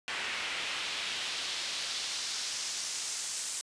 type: noise with band-pass filter sweep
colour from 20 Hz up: pink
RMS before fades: -36 dBFS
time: 0.08-3.61 s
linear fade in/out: 0 ms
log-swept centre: 2300 to 7700 Hz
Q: 1.4
effects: resampled to 22050 Hz